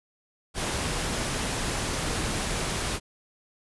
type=noise; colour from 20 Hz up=pink; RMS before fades=-29 dBFS; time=0.54-3 s; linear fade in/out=50 ms; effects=resampled to 24000 Hz